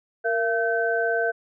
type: tone cluster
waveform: sine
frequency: 463.1 / 679 / 1536 Hz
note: A#4 / F5 / G6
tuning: -11 / -49 / -36 cents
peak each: -25 dBFS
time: 0.24-1.32 s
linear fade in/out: 20 ms
effects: none